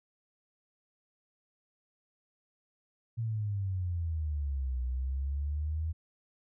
sine exponential two-way sweep, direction down then up, 116.54 to 61.74 to 81.3 Hz, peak -30 dBFS, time 3.17-5.93 s, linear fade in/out 20 ms, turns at 4.82 s, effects none

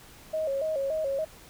sine tone with vibrato, 587.3 Hz, D5, in tune, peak -26 dBFS, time 0.33-1.25 s, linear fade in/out 10 ms, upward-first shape square, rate 3.5 Hz, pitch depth 120 cents each way, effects pink hiss -51 dBFS RMS until 1.49 s

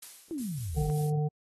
blue noise with exponential decay, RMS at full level -41 dBFS, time 0.02-0.76 s, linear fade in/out 5 ms, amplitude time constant 160 ms
sine exponential sweep, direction down, 350.2 to 43.47 Hz, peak -32 dBFS, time 0.31-0.9 s, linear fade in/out 0 ms
violet noise with tremolo, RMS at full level -40 dBFS, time 0.38-1.1 s, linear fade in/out 0 ms, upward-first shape sine, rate 5.2 Hz, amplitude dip 40%
harmonic tone, 150 Hz, D3, 37 cents sharp, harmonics 1 / 3 / 5, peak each -26 / -36 / -40 dBFS, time 0.76-1.29 s, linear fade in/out 20 ms
effects AAC 32 kbps

